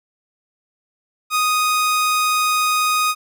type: tone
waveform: sawtooth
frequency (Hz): 1244.5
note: D#6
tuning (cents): 0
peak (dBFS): -12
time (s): 1.3-3.15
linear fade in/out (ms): 50
effects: none